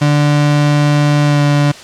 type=tone with pitch glide; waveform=35% pulse; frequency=146.83 to 145.14 Hz; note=D3 to D3; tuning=0 to -20 cents; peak=-7 dBFS; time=0.01-1.72 s; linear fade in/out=10 ms; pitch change=-20 cents; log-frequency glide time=1.25-1.41 s; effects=white hiss -33 dBFS RMS until 1.83 s + low-pass 6000 Hz 12 dB/octave